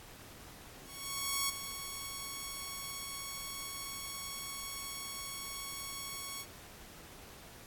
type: tone with ADSR envelope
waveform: 5% pulse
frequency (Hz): 1108.7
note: C#6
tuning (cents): 0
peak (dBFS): -18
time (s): 0.84-6.46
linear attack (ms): 650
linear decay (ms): 14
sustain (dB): -10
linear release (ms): 52
effects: pink hiss -53 dBFS RMS until 7.66 s + AAC 64 kbps